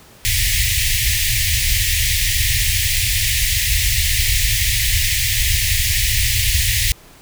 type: band-stop noise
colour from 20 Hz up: pink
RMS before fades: -17 dBFS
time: 0.25-6.92 s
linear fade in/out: 0 ms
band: 120 to 1800 Hz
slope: 96 dB/octave
effects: pink hiss -45 dBFS RMS until 7.21 s